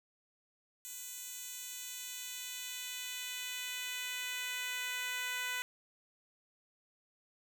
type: tone with high-pass filter sweep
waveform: 10% pulse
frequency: 498.8 Hz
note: B4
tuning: 17 cents sharp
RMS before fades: -41 dBFS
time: 0.85-5.62 s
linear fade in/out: 0 ms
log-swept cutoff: 6800 to 1500 Hz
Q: 0.95
effects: none